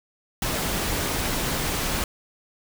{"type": "noise", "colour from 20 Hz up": "pink", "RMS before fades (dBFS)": -26, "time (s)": [0.42, 2.04], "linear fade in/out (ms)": 2, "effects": []}